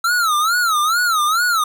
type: tone with vibrato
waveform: square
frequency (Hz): 1322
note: E6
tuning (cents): +5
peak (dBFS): -15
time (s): 0.04-1.64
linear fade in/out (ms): 5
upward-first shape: sine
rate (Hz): 2.3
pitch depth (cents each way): 180
effects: none